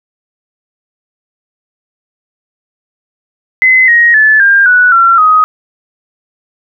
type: tone with pitch steps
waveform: sine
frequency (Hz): 2040 / 1881.5 / 1735.4 / 1600.6 / 1476.2 / 1361.5 / 1255.8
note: C7 / A#6 / A6 / G6 / F#6 / F6 / D#6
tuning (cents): -44 / +16 / -24 / +36 / -4 / -44 / +16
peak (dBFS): -3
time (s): 3.62-5.44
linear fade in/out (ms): 0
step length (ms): 260
effects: none